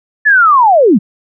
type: linear sweep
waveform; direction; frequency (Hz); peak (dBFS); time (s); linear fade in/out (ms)
sine; down; 1760 to 164.81; -4; 0.25-0.99; 20
effects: none